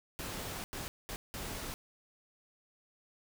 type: noise bursts at uneven times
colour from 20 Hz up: pink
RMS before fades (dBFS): -41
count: 4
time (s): 0.19-0.64 / 0.73-0.88 / 1.09-1.16 / 1.34-1.74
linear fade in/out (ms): 0
effects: none